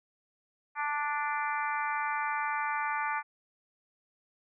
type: harmonic tone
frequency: 293.7 Hz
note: D4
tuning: in tune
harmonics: 3 / 4 / 5 / 6 / 7 / 8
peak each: -33 / -35 / -37 / -39 / -40 / -41 dBFS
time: 0.75-3.23 s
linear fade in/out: 50 ms
effects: none